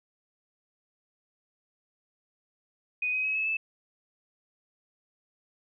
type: tone with pitch steps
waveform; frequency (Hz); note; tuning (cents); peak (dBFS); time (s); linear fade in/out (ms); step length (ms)
sine; 2489 / 2522 / 2556 / 2590 / 2625; D#7 / D#7 / D#7 / E7 / E7; 0 / +23 / +46 / -31 / -8; -26; 3.02-3.57; 5; 110
effects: none